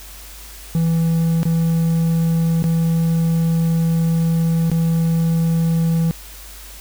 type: tone with dropouts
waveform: triangle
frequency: 164.81 Hz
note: E3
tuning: in tune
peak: -12 dBFS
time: 0.75-6.11 s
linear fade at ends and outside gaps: 0 ms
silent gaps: 1.431-1.454 / 2.625-2.641 / 4.7-4.716 s
effects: added 50 Hz sine -38 dBFS peak until 6.8 s + white hiss -39 dBFS RMS until 6.8 s